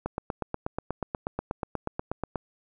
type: click train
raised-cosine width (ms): 1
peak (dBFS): -15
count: 20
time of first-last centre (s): 0.06-2.357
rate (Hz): 8.27
effects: none